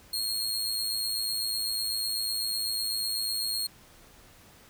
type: tone with amplitude modulation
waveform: sawtooth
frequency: 4273 Hz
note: C8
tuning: 36 cents sharp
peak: -23 dBFS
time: 0.13-3.67 s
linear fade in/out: 5 ms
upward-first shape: sine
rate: 108 Hz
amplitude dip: 55%
effects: pink hiss -55 dBFS RMS until 4.69 s